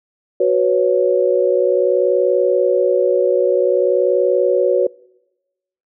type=chord; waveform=sine; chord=F# suspended fourth; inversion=none; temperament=equal; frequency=370 / 493.9 / 554.4 Hz; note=F#4 / B4 / C#5; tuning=0 / 0 / 0 cents; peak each=-16 dBFS; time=0.4-4.87 s; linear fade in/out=5 ms; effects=noise-tail reverb RT60 1.0 s tail -24 dB re dry